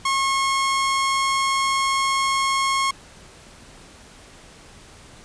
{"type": "tone", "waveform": "sawtooth", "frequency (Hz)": 1085, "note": "C#6", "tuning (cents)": -37, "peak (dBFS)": -15, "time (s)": [0.05, 2.91], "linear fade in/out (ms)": 5, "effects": ["pink hiss -46 dBFS RMS until 5.24 s", "resampled to 22050 Hz"]}